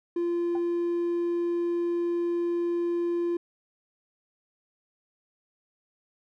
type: tone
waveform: triangle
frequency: 344.8 Hz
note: F4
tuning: 22 cents flat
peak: -22 dBFS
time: 0.16-3.37 s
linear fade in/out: 5 ms
type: tone with exponential decay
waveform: sine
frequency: 780 Hz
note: G5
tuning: 9 cents flat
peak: -31 dBFS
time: 0.55-0.63 s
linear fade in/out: 2 ms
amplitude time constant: 17 ms
effects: tanh soft clip ceiling -18 dBFS